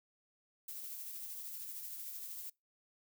violet noise with tremolo, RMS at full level -44 dBFS, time 0.68-2.5 s, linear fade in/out 5 ms, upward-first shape triangle, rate 13 Hz, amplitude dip 35%, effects noise-tail reverb RT60 0.2 s tail -24 dB re dry

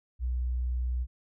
sine tone, 61.74 Hz, B1, in tune, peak -27 dBFS, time 0.19-1.07 s, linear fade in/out 50 ms, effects none

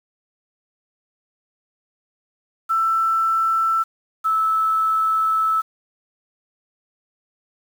sine tone pair in turn, 1331 / 1308.1 Hz, E6 / E6, +16 / -14 cents, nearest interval unison, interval 30 cents, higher first, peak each -16 dBFS, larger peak neither, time 2.69-3.84 / 4.24-5.62 s, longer second, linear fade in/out 20 ms, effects 7-bit

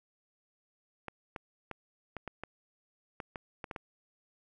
clicks, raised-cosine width 0.5 ms, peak -24 dBFS, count 11, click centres 1.083 / 1.362 / 1.713 / 2.167 / 2.277 / 2.436 / 3.202 / 3.358 / 3.642 / 3.712 / 3.762 s, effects none

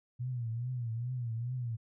sine tone with vibrato, 120 Hz, B2, 49 cents flat, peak -33 dBFS, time 0.19-1.77 s, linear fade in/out 20 ms, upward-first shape triangle, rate 2.4 Hz, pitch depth 130 cents each way, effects none

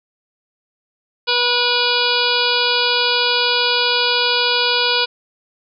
harmonic tone, 486.4 Hz, B4, 26 cents flat, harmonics 1 / 2 / 3 / 5 / 6 / 7 / 8 / 9 / 10, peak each -23 / -23 / -23 / -23 / -23 / -23 / -23 / -23 / -23 dBFS, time 1.27-5.06 s, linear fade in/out 20 ms, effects none

